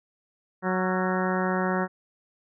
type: harmonic tone with a mistuned harmonic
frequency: 185 Hz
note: F#3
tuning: in tune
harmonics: 1 / 2 / 3 / 4 / 5 / 6 / 7 / 8 / 9 / 10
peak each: -27 / -30 / -32 / -33 / -34 / -35 / -35 / -36 / -37 / -37 dBFS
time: 0.62-1.88 s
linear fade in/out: 50 ms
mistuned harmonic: 7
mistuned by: +66 cents
effects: none